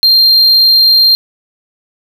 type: tone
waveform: triangle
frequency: 4186 Hz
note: C8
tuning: in tune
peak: -3 dBFS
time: 0.03-1.15 s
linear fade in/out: 0 ms
effects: none